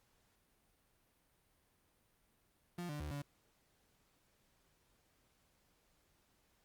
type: tone with pitch steps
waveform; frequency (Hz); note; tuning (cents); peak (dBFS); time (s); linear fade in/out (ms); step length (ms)
35% pulse; 175.3 / 147.8 / 74.8 / 143.2; F3 / D3 / D2 / D3; +7 / +11 / +32 / -43; -39; 2.78-3.22; 5; 110
effects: pink hiss -75 dBFS RMS until 6.64 s + Opus 48 kbps